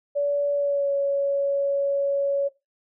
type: tone with pitch glide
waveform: sine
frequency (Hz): 573 to 559.6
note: D5 to C#5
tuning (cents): -43 to +16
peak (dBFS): -20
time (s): 0.15-2.49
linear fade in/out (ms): 20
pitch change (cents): -41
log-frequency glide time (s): 0.53-0.93
effects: noise-tail reverb RT60 0.2 s tail -17 dB re dry